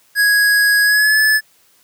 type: tone with pitch glide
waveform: square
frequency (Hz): 1661.2 to 1730.7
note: G#6 to A6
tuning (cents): 0 to -29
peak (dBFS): -11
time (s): 0.15-1.41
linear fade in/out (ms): 50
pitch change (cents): +71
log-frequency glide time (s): 0.83-1.19
effects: white hiss -54 dBFS RMS until 1.83 s + high-pass 80 Hz 12 dB/octave